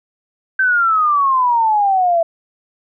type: exponential sweep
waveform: sine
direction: down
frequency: 1561 to 658 Hz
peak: -11 dBFS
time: 0.59-2.23 s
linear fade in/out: 5 ms
effects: none